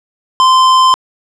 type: tone with hard clipping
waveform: sine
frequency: 1036 Hz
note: C6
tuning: 17 cents flat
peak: -7 dBFS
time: 0.4-0.94 s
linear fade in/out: 0 ms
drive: 14 dB
effects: low-pass 8000 Hz 12 dB/octave